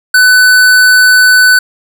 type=tone with hard clipping; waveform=sine; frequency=1500 Hz; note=F#6; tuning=23 cents sharp; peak=-4 dBFS; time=0.14-1.59 s; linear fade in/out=5 ms; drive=18 dB; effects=none